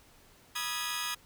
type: tone cluster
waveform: 15% pulse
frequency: 976 / 1237 / 1321 / 1671 / 3260 Hz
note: B5 / D#6 / E6 / G#6 / G#7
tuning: -21 / -10 / +3 / +10 / -33 cents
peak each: -33 / -31 / -39 / -32 / -33 dBFS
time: 0.55-1.15 s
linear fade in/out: 10 ms
effects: pink hiss -60 dBFS RMS until 1.25 s